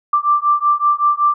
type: beating tone pair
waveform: sine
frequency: 1174.7 / 1180 Hz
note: D6 / D6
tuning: 0 / +8 cents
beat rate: 5.3 Hz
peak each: -15 dBFS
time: 0.13-1.34 s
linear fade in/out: 5 ms
effects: none